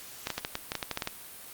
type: clicks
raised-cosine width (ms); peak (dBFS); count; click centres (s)
0.2; -13; 12; 0.271 / 0.303 / 0.38 / 0.449 / 0.554 / 0.719 / 0.753 / 0.828 / 0.913 / 0.974 / 1.022 / 1.074
effects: white hiss -46 dBFS RMS until 1.53 s + Opus 48 kbps